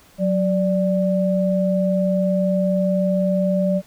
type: tone pair together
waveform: sine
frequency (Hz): 184.99 / 587.3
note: F#3 / D5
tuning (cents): 0 / 0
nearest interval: octave + minor sixth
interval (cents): 2000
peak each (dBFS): -18 / -20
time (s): 0.18-3.82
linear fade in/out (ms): 50
effects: pink hiss -51 dBFS RMS until 3.86 s